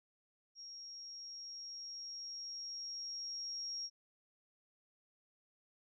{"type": "tone with level ramp", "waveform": "sine", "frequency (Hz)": 5588, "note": "F8", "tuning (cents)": 0, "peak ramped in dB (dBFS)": [-48, -39], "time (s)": [0.55, 3.9], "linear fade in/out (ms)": 50, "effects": []}